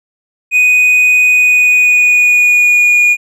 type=tone with pitch glide; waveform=triangle; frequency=2489 to 2441 Hz; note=D#7 to D#7; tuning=0 to -34 cents; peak=-4 dBFS; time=0.51-3.17 s; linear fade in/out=50 ms; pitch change=-34 cents; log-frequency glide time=1.29-3 s; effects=none